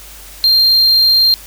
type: tone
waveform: triangle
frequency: 4186 Hz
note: C8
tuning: in tune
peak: -6 dBFS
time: 0.44-1.34 s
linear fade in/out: 0 ms
effects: added 50 Hz sine -38 dBFS peak until 1.46 s + white hiss -36 dBFS RMS until 1.46 s